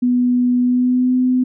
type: tone with pitch glide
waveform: sine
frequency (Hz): 246.9 to 253.4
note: B3 to B3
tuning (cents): 0 to +45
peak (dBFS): -12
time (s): 0.02-1.44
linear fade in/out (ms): 10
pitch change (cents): +45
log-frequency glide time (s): 0.6-1.15
effects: none